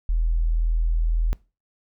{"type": "tone", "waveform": "sine", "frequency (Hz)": 40.94, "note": "E1", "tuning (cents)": -11, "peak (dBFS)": -18, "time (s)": [0.09, 1.33], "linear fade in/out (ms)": 0, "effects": ["noise-tail reverb RT60 0.3 s tail -22 dB re dry"]}